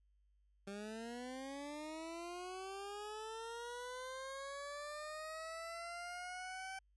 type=linear sweep; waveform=20% pulse; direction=up; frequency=196 to 771 Hz; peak=-40 dBFS; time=0.67-6.79 s; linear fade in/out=5 ms; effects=added 50 Hz sine -70 dBFS peak until 6.96 s + resampled to 24000 Hz